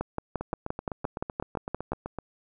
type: two click trains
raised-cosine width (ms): 1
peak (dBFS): -15 / -19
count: 12 / 15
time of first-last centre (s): 0.01-1.92 / 0.41-2.187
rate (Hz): 5.76 / 7.88
effects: none